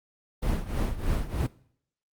brown noise with tremolo, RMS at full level -24 dBFS, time 0.42-1.47 s, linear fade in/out 10 ms, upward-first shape triangle, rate 3.2 Hz, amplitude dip 85%, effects noise-tail reverb RT60 0.6 s tail -20 dB re dry + Opus 32 kbps

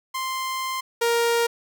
sawtooth tone pair in turn, 1046.5 / 468.1 Hz, C6 / A#4, 0 / +7 cents, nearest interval octave + major second, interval 1393 cents, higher first, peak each -22 / -15 dBFS, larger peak second, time 0.14-0.81 / 1.01-1.47 s, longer first, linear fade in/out 10 ms, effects none

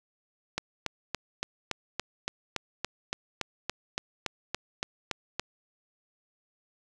click train, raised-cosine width 0.2 ms, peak -12 dBFS, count 18, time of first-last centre 0.58-5.396 s, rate 3.53 Hz, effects none

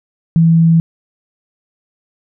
sine tone, 164.81 Hz, E3, in tune, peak -6 dBFS, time 0.36-0.8 s, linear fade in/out 0 ms, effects none

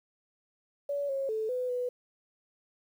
sine tone with pitch steps, 569 / 544 / 438 / 502 / 494.9 Hz, C#5 / C#5 / A4 / B4 / B4, +45 / -33 / -8 / +28 / +4 cents, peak -29 dBFS, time 0.89-1.89 s, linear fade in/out 5 ms, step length 200 ms, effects 10-bit

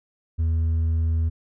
triangle tone with hard clipping, 81.1 Hz, E2, 28 cents flat, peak -18 dBFS, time 0.38-1.3 s, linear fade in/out 20 ms, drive 1 dB, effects none

